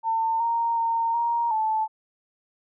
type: tone with pitch steps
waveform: sine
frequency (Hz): 901 / 928 / 918 / 937 / 874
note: A5 / A#5 / A#5 / A#5 / A5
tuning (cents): +41 / -8 / -27 / +9 / -12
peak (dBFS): -21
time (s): 0.03-1.88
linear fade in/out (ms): 50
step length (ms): 370
effects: none